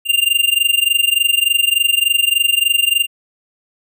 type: tone with amplitude modulation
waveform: square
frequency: 2794 Hz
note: F7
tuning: in tune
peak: -9 dBFS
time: 0.05-3.07 s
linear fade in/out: 50 ms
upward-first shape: sine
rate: 23.4 Hz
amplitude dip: 90%
effects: none